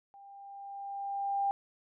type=tone with level ramp; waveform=sine; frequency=796 Hz; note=G5; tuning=26 cents sharp; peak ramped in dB=-51 to -26 dBFS; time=0.14-1.51 s; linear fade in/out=0 ms; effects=none